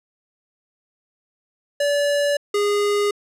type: tone pair in turn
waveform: square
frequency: 576 / 410.6 Hz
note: D5 / G#4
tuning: -34 / -20 cents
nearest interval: tritone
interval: 586 cents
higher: first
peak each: -18 dBFS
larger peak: neither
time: 1.8-2.37 / 2.54-3.11 s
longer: neither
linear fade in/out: 5 ms
effects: low-pass 10000 Hz 12 dB/octave